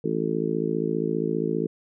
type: harmonic tone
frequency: 55 Hz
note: A1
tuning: in tune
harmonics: 3 / 4 / 5 / 6 / 7 / 8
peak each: -30 / -31 / -31 / -30 / -30 / -29 dBFS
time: 0.04-1.67 s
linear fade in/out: 5 ms
effects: none